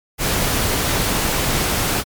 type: noise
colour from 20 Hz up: pink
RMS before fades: -19 dBFS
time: 0.18-2.04 s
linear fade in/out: 50 ms
effects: MP3 96 kbps